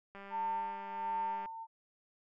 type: click train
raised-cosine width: 0.5 ms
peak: -35 dBFS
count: 260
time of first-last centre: 0.15-1.458 s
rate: 198 Hz
type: tone with tremolo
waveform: sine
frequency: 902 Hz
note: A5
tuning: 43 cents sharp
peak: -32 dBFS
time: 0.3-1.67 s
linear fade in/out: 50 ms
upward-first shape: sine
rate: 1.4 Hz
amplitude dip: 70%
effects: none